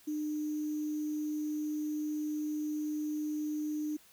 sine tone with sample-and-hold, 302.6 Hz, D#4, 48 cents flat, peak -32 dBFS, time 0.07-3.97 s, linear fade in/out 10 ms, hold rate 6300 Hz, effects white hiss -61 dBFS RMS until 4.12 s

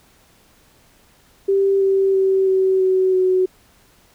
sine tone with pitch steps, 392 / 387.7 / 383.5 / 379.3 / 375.2 / 371.1 Hz, G4 / G4 / G4 / F#4 / F#4 / F#4, 0 / -19 / -38 / +43 / +24 / +5 cents, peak -13 dBFS, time 1.48-3.46 s, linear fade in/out 10 ms, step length 330 ms, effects pink hiss -54 dBFS RMS until 4.14 s

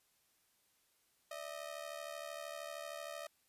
sawtooth ring-modulated tone, 622.3 Hz, D#5, in tune, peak -37 dBFS, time 1.31-3.27 s, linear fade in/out 0 ms, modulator 36.5 Hz, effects white hiss -75 dBFS RMS until 3.48 s + resampled to 32000 Hz

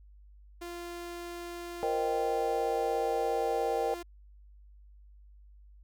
sawtooth tone, 346.6 Hz, F4, 13 cents flat, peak -35 dBFS, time 0.61-4.03 s, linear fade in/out 10 ms
sine chord, C minor seventh, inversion third, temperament equal, 466.2 / 523.3 / 622.3 / 784 Hz, Bb4 / C5 / Eb5 / G5, 0 / 0 / 0 / 0 cents, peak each -31 / -37 / -36 / -32 dBFS, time 1.83-3.94 s, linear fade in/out 0 ms
effects added 50 Hz sine -52 dBFS peak until 5.83 s

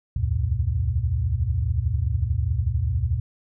sine tone cluster, 68.1 / 79.2 / 92.7 / 117.8 Hz, C#2 / D#2 / F#2 / A#2, -30 / +31 / +4 / +19 cents, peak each -26 dBFS, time 0.16-3.2 s, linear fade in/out 5 ms, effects none

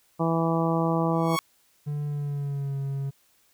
harmonic tone, 164.81 Hz, E3, in tune, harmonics 1 / 2 / 3 / 4 / 5 / 6 / 7, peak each -25 / -28 / -30 / -31 / -32 / -33 / -33 dBFS, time 0.19-1.37 s, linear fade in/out 20 ms
sawtooth tone with exponential growth, 1108.7 Hz, C#6, in tune, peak -19 dBFS, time 1.12-1.39 s, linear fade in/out 0 ms, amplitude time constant 58 ms
triangle tone with pitch glide, 146.83 to 137.79 Hz, D3 to C#3, 0 to -10 cents, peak -25 dBFS, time 1.86-3.11 s, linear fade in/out 20 ms, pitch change -110 cents, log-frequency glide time 2.06-2.77 s
effects white hiss -64 dBFS RMS until 3.53 s

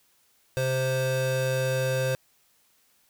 square tone pair together, 130.81 / 522.7 Hz, C3 / C5, 0 / -2 cents, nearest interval 2 octaves, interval 2398 cents, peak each -28 / -27 dBFS, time 0.57-2.15 s, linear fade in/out 0 ms, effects white hiss -65 dBFS RMS until 3.09 s

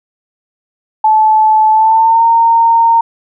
sine tone with pitch glide, 868 to 919.6 Hz, A5 to A#5, -24 to -24 cents, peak -5 dBFS, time 1.04-3.01 s, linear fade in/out 5 ms, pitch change +100 cents, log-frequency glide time 1.71-2.24 s, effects none

